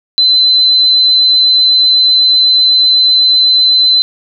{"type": "tone", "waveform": "sine", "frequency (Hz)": 4046, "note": "B7", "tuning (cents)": 41, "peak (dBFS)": -5, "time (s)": [0.18, 4.02], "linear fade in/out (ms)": 0, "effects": []}